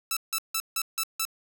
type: tone bursts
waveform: 5% pulse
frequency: 1318.5 Hz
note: E6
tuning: in tune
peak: -14 dBFS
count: 6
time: 0.11-1.252 s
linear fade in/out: 2 ms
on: 57 ms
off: 160 ms
effects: none